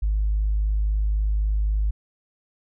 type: tone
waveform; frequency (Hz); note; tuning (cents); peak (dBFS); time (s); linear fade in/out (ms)
sine; 51.9; G#1; 0; -18; 0.02-1.91; 10
effects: tanh soft clip ceiling -15 dBFS